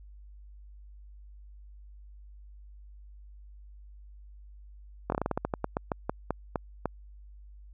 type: slowing click train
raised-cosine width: 1 ms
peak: -14 dBFS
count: 17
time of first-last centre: 5.1-6.857 s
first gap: 22 ms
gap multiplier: 1.19
effects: added 50 Hz sine -47 dBFS peak until 7.73 s